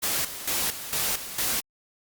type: noise with tremolo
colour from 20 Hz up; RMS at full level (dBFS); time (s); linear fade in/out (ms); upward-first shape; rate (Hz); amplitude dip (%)
white; -26; 0.02-1.61; 20; square; 2.2; 70
effects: Opus 48 kbps